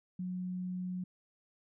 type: tone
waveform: sine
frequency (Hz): 182.2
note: F#3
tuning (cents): -26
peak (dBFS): -35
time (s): 0.19-1.04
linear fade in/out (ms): 5
effects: none